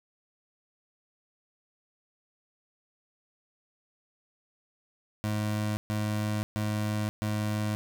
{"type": "tone bursts", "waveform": "25% pulse", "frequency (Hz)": 106.1, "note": "G#2", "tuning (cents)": 38, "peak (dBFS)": -24, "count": 4, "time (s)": [5.24, 7.75], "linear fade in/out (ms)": 0, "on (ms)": 530, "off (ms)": 130, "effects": []}